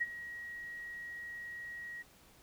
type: tone with ADSR envelope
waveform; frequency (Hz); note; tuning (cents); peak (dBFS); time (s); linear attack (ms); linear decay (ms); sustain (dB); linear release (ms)
sine; 1900; A#6; +33; -28; 0-2.03; 17; 35; -14; 19
effects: pink hiss -62 dBFS RMS until 2.42 s